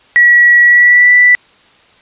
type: tone with pitch glide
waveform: sine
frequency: 1928 to 1971.9 Hz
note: B6 to B6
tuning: -42 to -3 cents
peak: -3 dBFS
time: 0.16-1.35 s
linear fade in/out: 0 ms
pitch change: +39 cents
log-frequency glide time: 0.64-1.12 s
effects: white hiss -46 dBFS RMS until 2.01 s + resampled to 8000 Hz